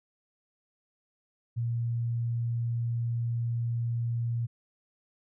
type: tone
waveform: sine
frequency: 117.5 Hz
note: A#2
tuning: 14 cents sharp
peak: -27 dBFS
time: 1.56-4.47 s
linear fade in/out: 20 ms
effects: none